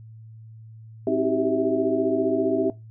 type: tone cluster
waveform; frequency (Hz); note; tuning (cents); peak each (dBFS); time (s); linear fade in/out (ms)
sine; 264.2 / 318.9 / 379 / 394 / 653; C4 / D#4 / F#4 / G4 / E5; +17 / +43 / +42 / +9 / -17; -26; 1.07-2.7; 2
effects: noise-tail reverb RT60 0.2 s tail -18 dB re dry + added 111 Hz sine -41 dBFS peak until 2.9 s